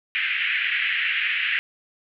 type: band-pass noise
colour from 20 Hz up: pink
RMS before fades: -24 dBFS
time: 0.15-1.59 s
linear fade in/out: 0 ms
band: 1700 to 2900 Hz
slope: 48 dB/octave
effects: none